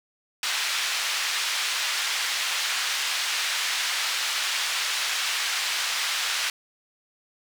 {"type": "band-pass noise", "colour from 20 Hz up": "white", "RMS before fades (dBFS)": -27, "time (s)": [0.43, 6.5], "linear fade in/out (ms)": 2, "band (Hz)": [1300, 4500], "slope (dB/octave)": 12, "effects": []}